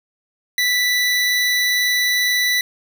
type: tone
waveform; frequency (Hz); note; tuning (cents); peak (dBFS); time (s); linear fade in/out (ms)
25% pulse; 1975.5; B6; 0; -12; 0.58-2.61; 2
effects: 7-bit